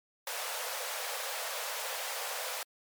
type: high-pass noise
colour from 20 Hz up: pink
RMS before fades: -37 dBFS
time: 0.27-2.63 s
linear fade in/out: 2 ms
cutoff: 470 Hz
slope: 96 dB/octave
effects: MP3 96 kbps